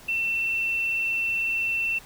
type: tone with quantisation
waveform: sine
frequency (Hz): 2691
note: E7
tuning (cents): +35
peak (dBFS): -23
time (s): 0.08-1.99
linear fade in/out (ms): 10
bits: 8
effects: pink hiss -48 dBFS RMS until 2.05 s